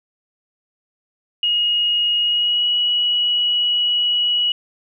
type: tone with pitch glide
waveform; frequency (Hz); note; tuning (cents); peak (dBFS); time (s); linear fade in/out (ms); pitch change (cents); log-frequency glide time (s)
sine; 2878 to 2923; F#7 to F#7; -49 to -22; -15; 1.43-4.52; 2; +27; 2.21-2.7
effects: none